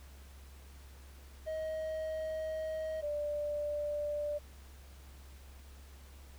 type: tone pair in turn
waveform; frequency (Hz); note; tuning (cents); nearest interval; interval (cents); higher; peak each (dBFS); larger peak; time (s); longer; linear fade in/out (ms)
triangle / sine; 631 / 589.9; D#5 / D5; +24 / +8; minor second; 116; first; -33 / -33; neither; 1.46-3.02 / 3.02-4.39; first; 20
effects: added 68 Hz sine -51 dBFS peak until 6.38 s + pink hiss -60 dBFS RMS until 6.38 s